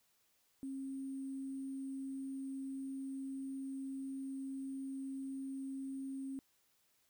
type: tone with sample-and-hold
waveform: sine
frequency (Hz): 269.2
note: C4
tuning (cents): +49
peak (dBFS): -40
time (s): 0.63-6.39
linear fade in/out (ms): 0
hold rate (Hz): 8820
effects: white hiss -75 dBFS RMS until 7.09 s